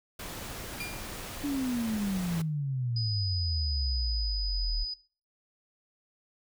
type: noise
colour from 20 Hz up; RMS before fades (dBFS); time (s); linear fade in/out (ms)
pink; -40; 0.19-2.42; 5
type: tone with exponential decay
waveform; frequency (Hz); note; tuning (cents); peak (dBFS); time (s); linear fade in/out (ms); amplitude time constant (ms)
35% pulse; 2400; D7; +37; -31; 0.8-1.18; 5; 82
type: exponential sweep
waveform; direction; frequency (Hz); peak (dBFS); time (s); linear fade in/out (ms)
sine; down; 293.7 to 36.71; -28; 1.43-4.85; 20
type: tone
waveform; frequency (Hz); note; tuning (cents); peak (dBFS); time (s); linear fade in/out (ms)
sine; 4978; D#8; 0; -32; 2.96-4.94; 5
effects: noise-tail reverb RT60 0.4 s tail -21 dB re dry